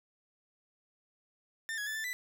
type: tone with pitch steps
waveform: 40% pulse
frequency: 1797 / 1673 / 1746 / 1765 / 1989 Hz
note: A6 / G#6 / A6 / A6 / B6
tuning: +36 / +12 / -14 / +5 / +12 cents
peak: -34 dBFS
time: 1.69-2.13 s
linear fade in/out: 0 ms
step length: 88 ms
effects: none